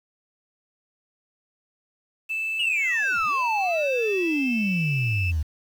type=tone; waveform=sine; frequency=2637 Hz; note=E7; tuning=in tune; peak=-24 dBFS; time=2.29-5.32 s; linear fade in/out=20 ms
type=exponential sweep; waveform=sine; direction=down; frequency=2960 to 73.42 Hz; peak=-20 dBFS; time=2.59-5.43 s; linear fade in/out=10 ms
effects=tanh soft clip ceiling -18 dBFS + 8-bit